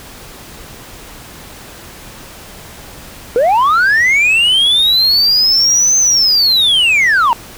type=linear two-way sweep; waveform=sine; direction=up then down; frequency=450.6 to 6272 to 891 Hz; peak=-5 dBFS; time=3.36-7.33 s; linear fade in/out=0 ms; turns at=5.98 s; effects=tanh soft clip ceiling -7 dBFS + pink hiss -34 dBFS RMS until 7.57 s